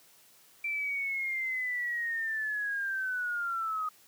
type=linear sweep; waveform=sine; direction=down; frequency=2349 to 1244.5 Hz; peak=-30 dBFS; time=0.64-3.89 s; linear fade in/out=5 ms; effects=white hiss -60 dBFS RMS until 4.07 s + high-pass 100 Hz 12 dB/octave